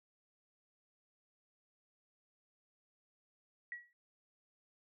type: tone with exponential decay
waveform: sine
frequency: 1924 Hz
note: B6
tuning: 46 cents flat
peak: -38 dBFS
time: 3.72-3.93 s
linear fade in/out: 1 ms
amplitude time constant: 45 ms
effects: none